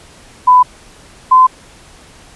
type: tone pair in turn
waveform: sine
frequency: 1000 / 1025.7 Hz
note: B5 / C6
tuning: +21 / -35 cents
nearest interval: unison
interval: 44 cents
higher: second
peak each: -3 dBFS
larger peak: neither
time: 0.47-0.63 / 1.31-1.47 s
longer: neither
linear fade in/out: 10 ms
effects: pink hiss -41 dBFS RMS until 2.35 s + resampled to 24000 Hz